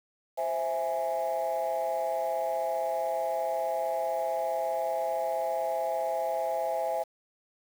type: chord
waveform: sine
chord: C augmented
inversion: none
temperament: equal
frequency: 523.3 / 659.3 / 830.6 Hz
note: C5 / E5 / G#5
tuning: 0 / 0 / 0 cents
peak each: -32 / -29 / -31 dBFS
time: 0.37-7.04 s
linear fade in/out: 20 ms
effects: tanh soft clip ceiling -22 dBFS + 8-bit